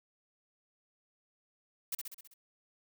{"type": "noise with echo", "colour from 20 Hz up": "blue", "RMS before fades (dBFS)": -35, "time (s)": [1.92, 1.95], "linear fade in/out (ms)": 5, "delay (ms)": 65, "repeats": 6, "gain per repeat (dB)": -4, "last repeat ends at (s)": 2.34, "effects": []}